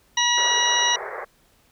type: harmonic tone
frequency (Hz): 963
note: B5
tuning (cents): -44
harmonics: 1 / 2 / 3 / 4 / 6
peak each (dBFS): -24 / -24 / -24 / -24 / -24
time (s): 0.17-0.96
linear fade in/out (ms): 5
type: band-pass noise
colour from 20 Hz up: pink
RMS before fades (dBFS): -33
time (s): 0.37-1.25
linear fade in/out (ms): 10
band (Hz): 380 to 2100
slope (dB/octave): 96
effects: pink hiss -60 dBFS RMS until 1.71 s